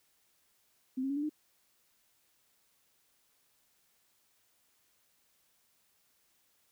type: tone with pitch steps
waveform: sine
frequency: 259.2 / 269.7 / 280.7 / 292.1 / 304 Hz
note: C4 / C#4 / C#4 / D4 / D#4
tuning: -16 / -47 / +22 / -9 / -40 cents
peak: -31 dBFS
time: 0.97-1.295 s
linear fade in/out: 10 ms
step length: 65 ms
effects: white hiss -72 dBFS RMS until 6.71 s